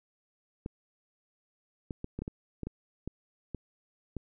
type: clicks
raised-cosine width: 3 ms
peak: -23 dBFS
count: 11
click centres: 0.661 / 1.908 / 2.044 / 2.19 / 2.22 / 2.279 / 2.633 / 2.67 / 3.076 / 3.547 / 4.167 s
effects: none